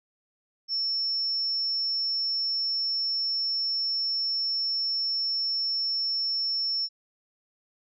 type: tone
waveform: sine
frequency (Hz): 5400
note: E8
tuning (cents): +41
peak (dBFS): -25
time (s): 0.68-6.89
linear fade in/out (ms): 50
effects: none